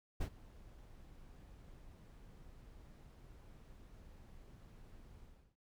brown noise with ADSR envelope, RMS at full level -35 dBFS, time 0.2-5.56 s, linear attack 15 ms, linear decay 74 ms, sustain -22 dB, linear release 340 ms, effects none

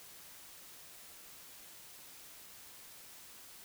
silence, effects white hiss -54 dBFS RMS until 3.64 s

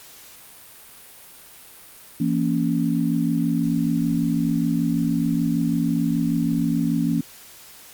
sine chord, A# diminished, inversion second, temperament just, 167.82 / 233.1 / 279.7 Hz, E3 / A#3 / C#4, +31 / 0 / +16 cents, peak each -23 dBFS, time 2.2-7.21 s, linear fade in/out 5 ms, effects white hiss -45 dBFS RMS until 7.93 s + Opus 48 kbps

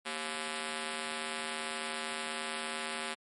5% pulse ring-modulated tone, 311.1 Hz, D#4, in tune, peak -21 dBFS, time 0.05-3.15 s, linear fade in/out 20 ms, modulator 79.9 Hz, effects MP3 48 kbps

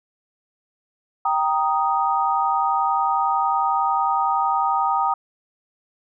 sine chord, Eb major, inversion first, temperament equal with one note detuned, 784 / 935 / 1244.5 Hz, G5 / Bb5 / Eb6, 0 / +5 / 0 cents, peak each -22 dBFS, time 1.25-5.14 s, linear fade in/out 5 ms, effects none

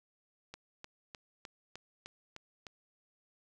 click train, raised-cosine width 0.2 ms, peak -28 dBFS, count 8, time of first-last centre 0.54-2.668 s, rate 3.29 Hz, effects none

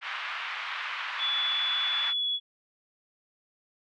pink band-pass noise, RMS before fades -35 dBFS, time 0.01-2.14 s, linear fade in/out 50 ms, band 1100 to 3100 Hz, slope 24 dB/octave
sine tone with pitch glide, 3440 to 3385 Hz, A7 to G#7, -40 to +32 cents, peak -26 dBFS, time 1.18-2.4 s, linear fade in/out 50 ms, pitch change -28 cents, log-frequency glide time 2.03-2.26 s
effects none

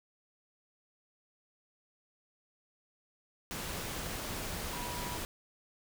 sine tone in noise, 972 Hz, B5, 28 cents flat, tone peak -43 dBFS, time 4.73-5.17 s, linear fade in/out 0 ms, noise pink, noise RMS -39 dBFS, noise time 3.51-5.25 s, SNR -7 dB, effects none

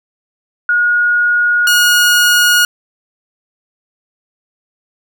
sine / sawtooth tone pair in turn, 1442 / 1442 Hz, F#6 / F#6, -45 / -45 cents, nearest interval unison, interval 0 cents, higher neither, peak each -9 / -4 dBFS, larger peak second, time 0.69-1.67 / 1.67-2.65 s, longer neither, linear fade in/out 2 ms, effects none

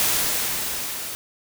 white noise with level ramp, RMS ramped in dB -20 to -32 dBFS, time 0-1.15 s, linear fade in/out 0 ms, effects none

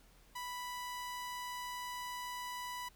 sawtooth tone, 987.8 Hz, B5, in tune, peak -37 dBFS, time 0.35-2.89 s, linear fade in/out 10 ms, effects added 41 Hz sine -64 dBFS peak until 2.95 s + pink hiss -66 dBFS RMS until 2.95 s

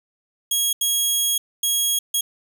15% pulse tone bursts at uneven times, 3300 Hz, G#7, 12 cents flat, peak -11 dBFS, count 4, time 0.51-0.73 / 0.81-1.38 / 1.63-1.99 / 2.14-2.21 s, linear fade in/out 5 ms, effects none

